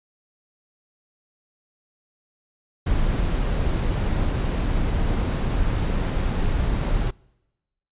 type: noise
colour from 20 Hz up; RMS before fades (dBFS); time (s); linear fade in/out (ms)
brown; -22; 2.86-7.11; 10
effects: noise-tail reverb RT60 1.0 s tail -26 dB re dry + resampled to 8000 Hz